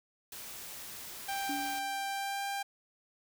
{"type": "noise", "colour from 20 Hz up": "white", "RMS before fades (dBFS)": -45, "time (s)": [0.32, 1.79], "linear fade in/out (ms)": 2}
{"type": "tone with pitch glide", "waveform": "sawtooth", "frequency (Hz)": [788, 795.3], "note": ["G5", "G5"], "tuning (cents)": [9, 25], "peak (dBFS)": -30, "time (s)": [1.28, 2.63], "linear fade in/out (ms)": 10, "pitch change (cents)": 16, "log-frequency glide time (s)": [2.14, 2.43]}
{"type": "tone with exponential decay", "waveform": "sine", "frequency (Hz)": 285.6, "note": "D4", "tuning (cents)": -48, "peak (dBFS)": -34, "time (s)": [1.49, 2.23], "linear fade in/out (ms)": 5, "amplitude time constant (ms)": 160}
{"effects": []}